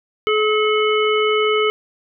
harmonic tone with a mistuned harmonic, 427.5 Hz, A4, 50 cents flat, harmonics 1 / 3 / 5 / 7, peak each -16 / -21 / -23 / -24 dBFS, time 0.27-1.7 s, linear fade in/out 0 ms, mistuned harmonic 5, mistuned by +30 cents, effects none

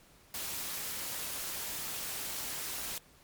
white noise with amplitude modulation, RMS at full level -36 dBFS, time 0.34-2.98 s, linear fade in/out 2 ms, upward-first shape sine, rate 278 Hz, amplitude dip 50%, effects pink hiss -61 dBFS RMS until 3.23 s + MP3 96 kbps

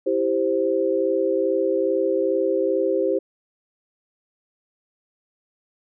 sine chord, C major, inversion first, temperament equal, 329.6 / 392 / 523.3 Hz, E4 / G4 / C5, 0 / 0 / 0 cents, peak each -25 / -22 / -22 dBFS, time 0.06-3.19 s, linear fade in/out 10 ms, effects none

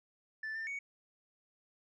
sine tone with pitch steps, 1757 / 1792 / 2233 Hz, A6 / A6 / C#7, -3 / +31 / +12 cents, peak -35 dBFS, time 0.43-0.79 s, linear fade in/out 5 ms, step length 120 ms, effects tanh soft clip ceiling -36 dBFS

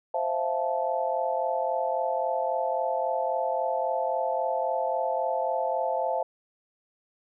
sine chord, F major seventh, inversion second, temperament just, 523.8 / 654.8 / 698.5 / 873.1 Hz, C5 / E5 / F5 / A5, +2 / -12 / 0 / -14 cents, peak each -30 / -30 / -31 / -30 dBFS, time 0.14-6.23 s, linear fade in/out 5 ms, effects none

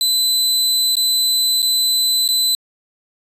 sawtooth tone with dropouts, 4020 Hz, B7, 30 cents sharp, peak -11 dBFS, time 0.01-2.55 s, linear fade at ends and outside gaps 1 ms, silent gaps 0.954-0.968 / 1.62-1.627 / 2.278-2.288 s, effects resampled to 32000 Hz

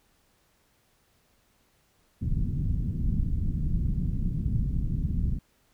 pink low-pass noise, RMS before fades -27 dBFS, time 2.21-5.39 s, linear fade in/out 10 ms, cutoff 200 Hz, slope 24 dB/octave, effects pink hiss -67 dBFS RMS until 5.73 s

